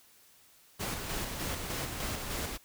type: noise with tremolo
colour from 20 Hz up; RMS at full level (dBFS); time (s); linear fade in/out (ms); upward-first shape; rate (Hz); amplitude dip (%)
pink; -35; 0.79-2.58; 20; square; 3.3; 35
effects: white hiss -61 dBFS RMS until 2.64 s